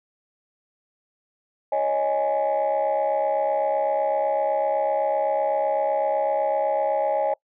sine chord, C# suspended second, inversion none, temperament equal, 554.4 / 622.3 / 830.6 Hz, C#5 / D#5 / G#5, 0 / 0 / 0 cents, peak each -23 dBFS, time 1.72-7.34 s, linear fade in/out 5 ms, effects noise-tail reverb RT60 0.1 s tail -24 dB re dry + tanh soft clip ceiling -15 dBFS

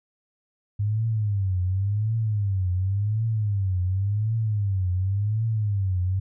sine tone with vibrato, 101 Hz, G#2, 48 cents flat, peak -21 dBFS, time 0.79-6.2 s, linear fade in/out 10 ms, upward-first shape triangle, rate 0.91 Hz, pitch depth 210 cents each way, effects none

